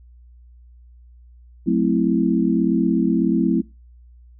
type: chord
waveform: sine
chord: F# half-diminished seventh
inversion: none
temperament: equal with one note detuned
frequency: 183.4 / 220 / 261.6 / 329.6 Hz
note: F#3 / A3 / C4 / E4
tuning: -15 / 0 / 0 / 0 cents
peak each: -21 dBFS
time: 1.66-3.62 s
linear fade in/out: 20 ms
effects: noise-tail reverb RT60 0.3 s tail -26 dB re dry + added 60 Hz sine -44 dBFS peak until 4.39 s